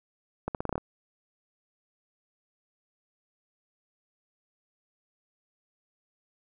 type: accelerating click train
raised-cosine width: 1 ms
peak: -16 dBFS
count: 8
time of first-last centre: 0.48-0.78 s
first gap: 68 ms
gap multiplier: 0.84
effects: none